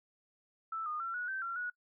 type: tone with pitch steps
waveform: sine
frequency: 1321 / 1225 / 1354 / 1462 / 1551 / 1369 / 1462 Hz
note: E6 / D#6 / E6 / F#6 / G6 / F6 / F#6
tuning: +3 / -27 / +46 / -21 / -19 / -35 / -21 cents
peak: -35 dBFS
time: 0.72-1.7 s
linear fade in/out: 5 ms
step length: 140 ms
effects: noise-tail reverb RT60 0.1 s tail -23 dB re dry